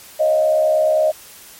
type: tone with frequency modulation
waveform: sine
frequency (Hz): 622.3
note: D#5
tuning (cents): 0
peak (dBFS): -12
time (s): 0.19-1.12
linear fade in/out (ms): 20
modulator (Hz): 69.2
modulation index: 0.59
effects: white hiss -41 dBFS RMS until 1.59 s + MP3 64 kbps